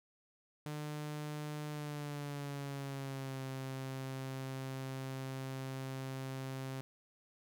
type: tone with pitch glide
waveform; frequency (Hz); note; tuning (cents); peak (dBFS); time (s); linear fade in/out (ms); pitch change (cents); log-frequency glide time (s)
sawtooth; 150 to 132.87; D3 to C3; +37 to +27; -36; 0.66-6.81; 0; -210; 1.69-3.41
effects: none